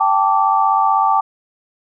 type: chord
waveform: sine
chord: G suspended second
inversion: none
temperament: equal with one note detuned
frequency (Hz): 784 / 880 / 1163.9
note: G5 / A5 / D6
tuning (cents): 0 / 0 / -16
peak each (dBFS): -16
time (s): 0-1.21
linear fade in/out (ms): 10
effects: none